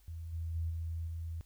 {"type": "tone with level steps", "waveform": "sine", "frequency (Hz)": 82.41, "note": "E2", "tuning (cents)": 0, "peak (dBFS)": [-40, -35, -32, -35, -37], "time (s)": [0.08, 1.41], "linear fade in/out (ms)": 0, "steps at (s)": [0.32, 0.54, 0.69, 1.06], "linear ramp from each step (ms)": 20, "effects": ["added 50 Hz sine -61 dBFS peak until 1.45 s", "white hiss -70 dBFS RMS until 1.45 s"]}